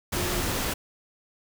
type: tone in noise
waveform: sine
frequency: 356.6 Hz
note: F4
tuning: 36 cents sharp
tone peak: -33 dBFS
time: 0.16-0.41 s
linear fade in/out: 10 ms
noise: pink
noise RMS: -28 dBFS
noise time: 0.12-0.74 s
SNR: -8 dB
effects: none